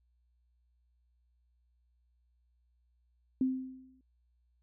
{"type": "tone with exponential decay", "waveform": "sine", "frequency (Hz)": 260, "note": "C4", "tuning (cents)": -11, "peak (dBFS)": -24, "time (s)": [3.41, 4.01], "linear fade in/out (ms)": 2, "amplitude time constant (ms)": 130, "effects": ["added 60 Hz sine -69 dBFS peak until 4.62 s"]}